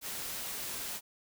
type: noise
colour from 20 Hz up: white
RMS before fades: -39 dBFS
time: 0.01-1.01 s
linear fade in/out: 50 ms
effects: none